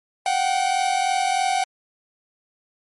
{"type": "tone pair together", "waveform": "45% pulse", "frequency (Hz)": [727, 770.2], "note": ["F#5", "G5"], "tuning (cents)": [-31, -31], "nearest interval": "minor second", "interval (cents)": 100, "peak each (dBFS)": [-23, -21], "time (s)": [0.26, 1.64], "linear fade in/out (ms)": 2, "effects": ["MP3 48 kbps"]}